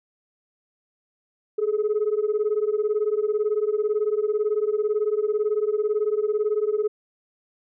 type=beating tone pair; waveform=sine; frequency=414.7 / 432.7 Hz; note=G#4 / A4; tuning=-3 / -29 cents; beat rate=18 Hz; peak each=-22 dBFS; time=1.58-6.88 s; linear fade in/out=10 ms; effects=tanh soft clip ceiling -16 dBFS